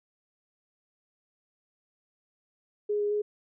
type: tone with pitch steps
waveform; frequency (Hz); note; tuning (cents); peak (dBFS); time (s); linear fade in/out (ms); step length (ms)
sine; 416 / 412.9 / 417.7; G#4 / G#4 / G#4; +3 / -10 / +10; -25; 2.89-3.22; 10; 110
effects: none